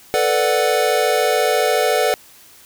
square chord, B minor seventh, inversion third, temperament equal, 440 / 493.9 / 587.3 / 740 Hz, A4 / B4 / D5 / F#5, 0 / 0 / 0 / 0 cents, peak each -21 dBFS, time 0.14-2.14 s, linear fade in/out 0 ms, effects white hiss -46 dBFS RMS until 2.65 s

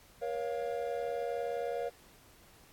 triangle chord, Bb minor, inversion none, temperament equal with one note detuned, 474.9 / 554.4 / 698.5 Hz, Bb4 / Db5 / F5, +32 / 0 / 0 cents, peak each -34 / -36 / -37 dBFS, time 0.21-1.9 s, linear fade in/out 20 ms, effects pink hiss -60 dBFS RMS until 2.72 s + AAC 64 kbps

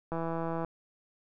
click train, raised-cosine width 1 ms, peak -21 dBFS, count 88, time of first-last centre 0.12-0.647 s, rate 165 Hz, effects none

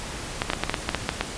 clicks, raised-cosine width 0.3 ms, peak -6 dBFS, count 10, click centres 0.419 / 0.501 / 0.534 / 0.636 / 0.696 / 0.742 / 0.891 / 0.947 / 1.091 / 1.21 s, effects pink hiss -34 dBFS RMS until 1.37 s + resampled to 22050 Hz

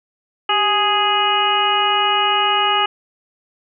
harmonic tone with a mistuned harmonic, 415.3 Hz, G#4, in tune, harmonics 1 / 2 / 3 / 4 / 5 / 6 / 7, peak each -26 / -19 / -19 / -27 / -28 / -26 / -19 dBFS, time 0.49-2.86 s, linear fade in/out 5 ms, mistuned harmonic 1, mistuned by -91 cents, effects none

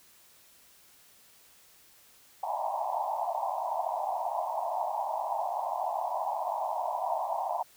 pink band-pass noise, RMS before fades -32 dBFS, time 2.43-7.63 s, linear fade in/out 5 ms, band 630 to 1000 Hz, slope 96 dB/octave, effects white hiss -59 dBFS RMS until 7.76 s

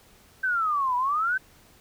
sine exponential two-way sweep, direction down then up, 1568 to 968 to 1568 Hz, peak -22 dBFS, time 0.43-1.38 s, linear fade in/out 10 ms, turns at 0.96 s, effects pink hiss -56 dBFS RMS until 1.8 s

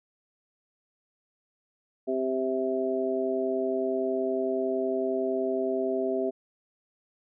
harmonic tone, 130.81 Hz, C3, in tune, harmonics 2 / 3 / 4 / 5, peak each -32 / -28 / -39 / -30 dBFS, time 2.07-6.31 s, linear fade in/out 20 ms, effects none

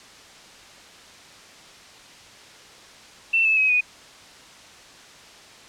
sine tone with pitch steps, 2684 / 2614 / 2545 / 2478 Hz, E7 / E7 / D#7 / D#7, +31 / -15 / +39 / -8 cents, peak -16 dBFS, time 3.33-3.81 s, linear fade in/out 10 ms, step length 120 ms, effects white hiss -46 dBFS RMS until 5.68 s + low-pass 6000 Hz 12 dB/octave

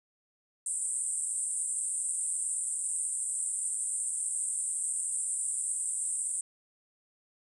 pink band-pass noise, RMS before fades -33 dBFS, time 0.66-6.41 s, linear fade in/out 2 ms, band 8100 to 9200 Hz, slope 96 dB/octave, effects none

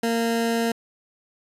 20% pulse tone, 230.6 Hz, A#3, 19 cents flat, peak -16 dBFS, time 0.03-0.72 s, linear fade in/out 5 ms, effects resampled to 32000 Hz

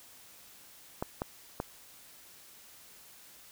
clicks, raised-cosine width 1 ms, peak -18 dBFS, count 3, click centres 1.025 / 1.219 / 1.601 s, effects white hiss -55 dBFS RMS until 3.51 s

